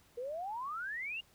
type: exponential sweep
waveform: sine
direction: up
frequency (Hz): 466.2 to 2886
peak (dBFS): -37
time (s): 0.17-1.21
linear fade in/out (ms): 10
effects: pink hiss -66 dBFS RMS until 1.34 s